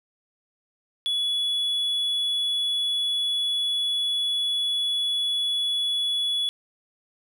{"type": "tone", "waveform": "triangle", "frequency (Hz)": 3400, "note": "G#7", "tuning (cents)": 40, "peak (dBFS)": -21, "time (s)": [1.06, 6.49], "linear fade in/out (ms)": 0, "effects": []}